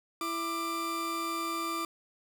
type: tone pair together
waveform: 40% pulse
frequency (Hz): 332.5 / 1185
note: E4 / D6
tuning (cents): +15 / +15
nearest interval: octave + minor seventh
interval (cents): 2200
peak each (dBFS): -36 / -32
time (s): 0.21-1.85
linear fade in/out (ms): 2
effects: none